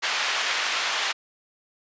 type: band-pass noise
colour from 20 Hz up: white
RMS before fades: -26 dBFS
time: 0.02-1.13 s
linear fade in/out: 20 ms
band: 840 to 3400 Hz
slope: 12 dB/octave
effects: resampled to 16000 Hz